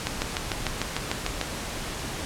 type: click train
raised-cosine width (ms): 0.2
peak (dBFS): -8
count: 10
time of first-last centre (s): 0.07-1.413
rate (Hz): 6.7
effects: pink hiss -33 dBFS RMS until 2.25 s + low-pass 10000 Hz 12 dB/octave